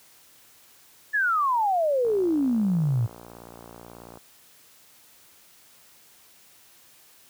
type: exponential sweep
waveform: sine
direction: down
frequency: 1760 to 110 Hz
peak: -20 dBFS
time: 1.13-3.07 s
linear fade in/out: 20 ms
type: click train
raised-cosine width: 1 ms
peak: -29 dBFS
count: 125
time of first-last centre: 2.05-4.173 s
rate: 58.4 Hz
effects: white hiss -55 dBFS RMS until 7.29 s + high-pass 60 Hz 12 dB/octave